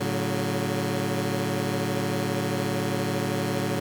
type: chord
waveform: 15% pulse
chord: F# minor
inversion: first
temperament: equal with one note detuned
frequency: 110 / 141.91 / 185 Hz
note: A2 / C#3 / F#3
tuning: 0 / +41 / 0 cents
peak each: -23 dBFS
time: 0-3.8 s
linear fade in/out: 10 ms
effects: none